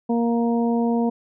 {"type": "harmonic tone", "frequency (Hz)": 234, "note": "A#3", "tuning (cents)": 7, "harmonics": [1, 2, 3, 4], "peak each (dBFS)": [-19, -25, -29, -32], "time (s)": [0.09, 1.1], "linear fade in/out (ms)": 10, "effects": []}